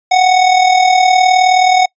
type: tone with amplitude modulation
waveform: square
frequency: 740 Hz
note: F#5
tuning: in tune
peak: -5 dBFS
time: 0.11-1.86 s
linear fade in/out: 10 ms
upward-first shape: sine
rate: 39.2 Hz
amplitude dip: 55%
effects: noise-tail reverb RT60 0.1 s tail -26 dB re dry + resampled to 16000 Hz